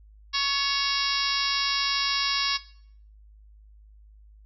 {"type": "harmonic tone with a mistuned harmonic", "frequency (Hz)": 554.4, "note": "C#5", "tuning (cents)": 0, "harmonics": [2, 3, 4, 5, 6, 7, 8, 9, 10], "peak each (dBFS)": [-31, -34, -33, -33, -33, -31, -31, -31, -32], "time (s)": [0.33, 2.58], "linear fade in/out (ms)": 20, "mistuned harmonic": 3, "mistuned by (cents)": 37, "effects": ["noise-tail reverb RT60 0.6 s tail -18 dB re dry", "added 52 Hz sine -49 dBFS peak until 4.45 s"]}